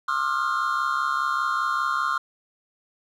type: tone cluster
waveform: triangle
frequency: 1068 / 1210 / 1351 / 1416 Hz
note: C6 / D#6 / E6 / F6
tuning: +35 / -49 / +42 / +23 cents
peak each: -26 dBFS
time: 0.08-2.18 s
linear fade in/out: 5 ms
effects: none